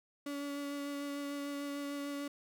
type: tone with vibrato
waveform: 35% pulse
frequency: 284.5 Hz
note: C#4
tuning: 45 cents sharp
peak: -36 dBFS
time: 0.26-2.28 s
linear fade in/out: 5 ms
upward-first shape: sine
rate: 6.7 Hz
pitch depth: 12 cents each way
effects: none